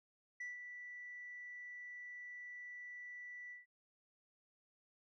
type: tone with ADSR envelope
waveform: sine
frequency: 1966 Hz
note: B6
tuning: 8 cents flat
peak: -39 dBFS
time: 0.4-3.66 s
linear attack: 8 ms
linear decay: 160 ms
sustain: -8 dB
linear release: 150 ms
effects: tanh soft clip ceiling -41 dBFS